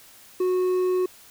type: tone with hard clipping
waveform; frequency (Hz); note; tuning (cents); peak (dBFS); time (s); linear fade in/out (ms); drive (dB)
triangle; 366.6; F#4; -16; -21; 0.4-1.06; 5; 7
effects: white hiss -50 dBFS RMS until 1.3 s